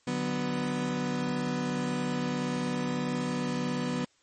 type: chord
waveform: 35% pulse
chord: B minor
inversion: first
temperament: just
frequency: 148.16 / 185.21 / 246.9 Hz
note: D3 / F#3 / B3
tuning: +16 / +2 / 0 cents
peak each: -34 / -33 / -29 dBFS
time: 0.07-4.05 s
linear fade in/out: 5 ms
effects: white hiss -67 dBFS RMS until 4.22 s + MP3 32 kbps